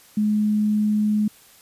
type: tone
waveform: sine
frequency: 211.3 Hz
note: G#3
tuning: 30 cents sharp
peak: -17 dBFS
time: 0.17-1.28 s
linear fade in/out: 5 ms
effects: white hiss -51 dBFS RMS until 1.61 s + resampled to 32000 Hz